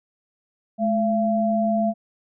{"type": "tone pair together", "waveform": "sine", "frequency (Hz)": [213.8, 678.8], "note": ["A3", "F5"], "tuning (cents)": [-49, -49], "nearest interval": "octave + minor sixth", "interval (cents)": 2000, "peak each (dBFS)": -21, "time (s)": [0.78, 1.94], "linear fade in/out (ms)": 50, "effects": []}